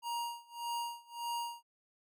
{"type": "tone with tremolo", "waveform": "square", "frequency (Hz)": 943, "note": "A#5", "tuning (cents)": 20, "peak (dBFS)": -35, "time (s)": [0.02, 1.63], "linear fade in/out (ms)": 50, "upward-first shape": "sine", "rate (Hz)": 1.7, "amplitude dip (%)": 95, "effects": []}